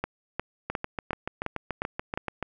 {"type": "two click trains", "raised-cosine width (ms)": 0.5, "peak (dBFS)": [-13, -15], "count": [7, 13], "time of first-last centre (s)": [[0.04, 2.175], [0.7, 2.427]], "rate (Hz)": [2.81, 6.95], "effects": []}